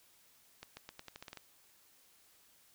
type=accelerating click train; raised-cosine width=0.2 ms; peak=-29 dBFS; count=10; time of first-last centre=0.63-1.373 s; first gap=140 ms; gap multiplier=0.86; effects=white hiss -66 dBFS RMS until 2.74 s